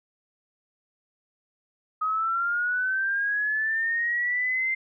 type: linear sweep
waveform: sine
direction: up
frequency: 1255 to 2093 Hz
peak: -23 dBFS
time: 2.01-4.75 s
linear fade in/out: 10 ms
effects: none